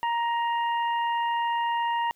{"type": "harmonic tone", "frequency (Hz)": 937, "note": "A#5", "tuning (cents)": 9, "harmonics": [1, 2, 3], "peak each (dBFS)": [-24, -34, -38], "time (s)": [0.03, 2.11], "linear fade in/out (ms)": 0, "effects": ["white hiss -67 dBFS RMS until 2.15 s"]}